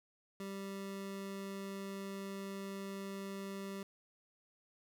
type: tone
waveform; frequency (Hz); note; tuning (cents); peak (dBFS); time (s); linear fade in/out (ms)
25% pulse; 196; G3; 0; -38; 0.4-3.83; 2
effects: none